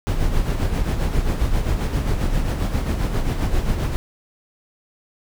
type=noise with tremolo; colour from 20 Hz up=brown; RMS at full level=-18 dBFS; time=0.07-3.96 s; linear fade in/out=0 ms; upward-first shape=sine; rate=7.5 Hz; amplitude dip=50%; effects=none